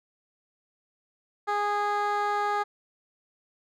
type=tone with band-pass filter; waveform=15% pulse; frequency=412.3 Hz; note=G#4; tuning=13 cents flat; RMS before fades=-27 dBFS; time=1.47-2.64 s; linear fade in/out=20 ms; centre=940 Hz; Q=1.1; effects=none